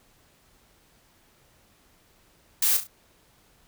blue noise with echo, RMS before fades -22 dBFS, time 2.62-2.77 s, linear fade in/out 5 ms, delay 34 ms, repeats 3, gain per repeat -8 dB, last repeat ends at 2.872 s, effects pink hiss -61 dBFS RMS until 3.67 s

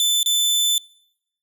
sawtooth tone with dropouts, 3520 Hz, A7, in tune, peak -13 dBFS, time 0-0.78 s, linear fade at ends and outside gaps 1 ms, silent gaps 0.23-0.26 s, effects noise-tail reverb RT60 0.8 s tail -26 dB re dry

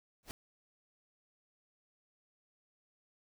pink noise with exponential growth, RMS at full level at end -40 dBFS, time 0.23-0.31 s, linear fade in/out 0 ms, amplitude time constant 17 ms, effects none

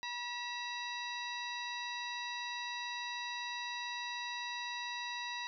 harmonic tone with a mistuned harmonic, 967 Hz, B5, 37 cents flat, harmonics 1 / 2 / 3 / 4 / 5 / 6, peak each -43 / -43 / -48 / -44 / -50 / -54 dBFS, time 0.03-5.47 s, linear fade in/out 0 ms, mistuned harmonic 3, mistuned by -130 cents, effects none

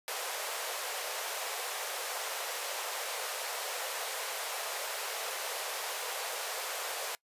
pink high-pass noise, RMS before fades -37 dBFS, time 0.08-7.15 s, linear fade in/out 0 ms, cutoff 460 Hz, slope 48 dB/octave, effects noise-tail reverb RT60 0.1 s tail -23 dB re dry + resampled to 32000 Hz

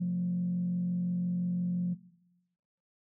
sine tone with frequency modulation, 177.5 Hz, F3, 28 cents sharp, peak -27 dBFS, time 0-1.95 s, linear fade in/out 20 ms, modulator 45.8 Hz, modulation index 0.31, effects noise-tail reverb RT60 1.0 s tail -20 dB re dry + tanh soft clip ceiling -23 dBFS

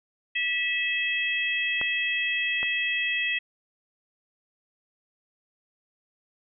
harmonic tone, 650 Hz, E5, 24 cents flat, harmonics 3 / 4 / 5, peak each -28 / -27 / -32 dBFS, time 0.35-3.39 s, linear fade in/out 10 ms
clicks, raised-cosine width 0.5 ms, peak -18 / -20 dBFS, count 2, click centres 1.814 / 2.63 s
effects none

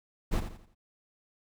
brown noise with echo, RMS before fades -27 dBFS, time 0.31-0.41 s, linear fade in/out 20 ms, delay 85 ms, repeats 4, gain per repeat -9 dB, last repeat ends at 0.75 s, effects none

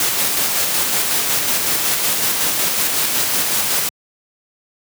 white noise with tremolo, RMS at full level -17 dBFS, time 0-3.89 s, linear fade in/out 2 ms, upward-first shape square, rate 5.4 Hz, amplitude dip 25%, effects high-pass 100 Hz 12 dB/octave

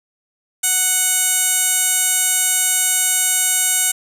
15% pulse tone with band-pass filter, 740 Hz, F#5, in tune, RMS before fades -17 dBFS, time 0.63-3.92 s, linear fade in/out 10 ms, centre 9300 Hz, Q 2.6, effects none

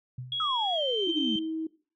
sine tone with exponential decay, 126.2 Hz, B2, 38 cents sharp, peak -32 dBFS, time 0.18-0.55 s, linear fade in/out 5 ms, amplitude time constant 79 ms
sine tone with pitch glide, 3322 to 3117 Hz, G#7 to G7, 0 to -11 cents, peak -28 dBFS, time 0.32-1.39 s, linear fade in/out 2 ms, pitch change -111 cents, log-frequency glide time 0.75-0.82 s
sine exponential sweep, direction down, 1318.5 to 208.8 Hz, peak -27 dBFS, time 0.4-1.36 s, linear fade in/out 2 ms
sine tone, 320 Hz, D#4, 49 cents sharp, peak -29 dBFS, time 1.07-1.67 s, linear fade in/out 5 ms
effects noise-tail reverb RT60 0.4 s tail -19 dB re dry + tanh soft clip ceiling -15 dBFS

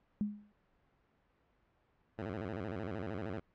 sine tone with exponential decay, 207.7 Hz, G#3, in tune, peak -28 dBFS, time 0.21-0.52 s, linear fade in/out 0 ms, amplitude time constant 66 ms
10% pulse tone with vibrato, 99.8 Hz, G2, 32 cents sharp, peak -30 dBFS, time 2.18-3.4 s, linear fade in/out 10 ms, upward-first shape square, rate 13 Hz, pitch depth 180 cents each way
effects pink hiss -73 dBFS RMS until 3.54 s + low-pass 2000 Hz 12 dB/octave

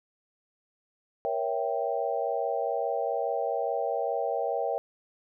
sine chord, A# diminished seventh, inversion none, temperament equal with one note detuned, 472.1 / 554.4 / 659.3 / 784 Hz, A#4 / C#5 / E5 / G5, +22 / 0 / 0 / 0 cents, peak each -32 dBFS, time 1.25-4.78 s, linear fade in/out 0 ms, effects none

